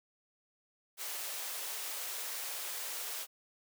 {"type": "high-pass noise", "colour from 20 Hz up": "white", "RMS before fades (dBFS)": -40, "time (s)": [0.97, 3.27], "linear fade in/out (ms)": 50, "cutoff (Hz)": 430, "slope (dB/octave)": 24, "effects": []}